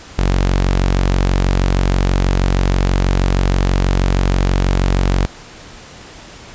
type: tone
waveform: sawtooth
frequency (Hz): 46.25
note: F#1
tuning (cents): 0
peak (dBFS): -8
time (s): 0.18-5.26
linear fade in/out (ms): 10
effects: pink hiss -37 dBFS RMS until 6.54 s + resampled to 16000 Hz